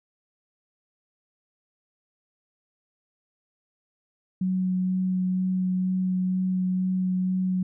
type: tone with vibrato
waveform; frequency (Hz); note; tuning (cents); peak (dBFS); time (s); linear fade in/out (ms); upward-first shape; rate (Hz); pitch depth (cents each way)
sine; 185; F#3; 0; -22; 4.41-7.63; 5; sine; 2.1; 9
effects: none